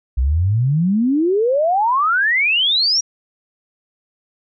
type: exponential sweep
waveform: sine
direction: up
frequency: 59.5 to 5800 Hz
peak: -13 dBFS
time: 0.17-3.01 s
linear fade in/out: 10 ms
effects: none